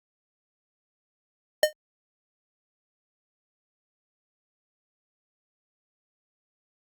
square tone with exponential decay, 610 Hz, D#5, 34 cents flat, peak -13 dBFS, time 1.63-1.73 s, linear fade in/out 2 ms, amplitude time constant 20 ms, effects Opus 48 kbps

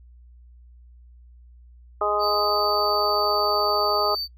harmonic tone, 207.7 Hz, G#3, in tune, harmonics 2 / 3 / 4 / 5 / 6, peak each -27 / -26 / -28 / -31 / -24 dBFS, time 2.01-4.15 s, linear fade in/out 5 ms
triangle tone, 4576 Hz, D8, 46 cents flat, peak -25 dBFS, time 2.19-4.28 s, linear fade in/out 50 ms
effects noise-tail reverb RT60 0.1 s tail -21 dB re dry + added 60 Hz sine -46 dBFS peak until 4.37 s

